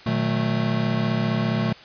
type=chord; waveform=square; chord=B dominant seventh; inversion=none; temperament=equal with one note detuned; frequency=120.65 / 155.56 / 185 / 220 Hz; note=B2 / D#3 / F#3 / A3; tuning=-40 / 0 / 0 / 0 cents; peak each=-26 / -29 / -30 / -25 dBFS; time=0.06-1.73 s; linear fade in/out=5 ms; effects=white hiss -45 dBFS RMS until 1.84 s + resampled to 11025 Hz